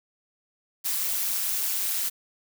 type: noise with amplitude modulation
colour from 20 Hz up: blue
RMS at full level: -24 dBFS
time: 0.84-2.1 s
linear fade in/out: 20 ms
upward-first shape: sine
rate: 195 Hz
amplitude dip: 75%
effects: none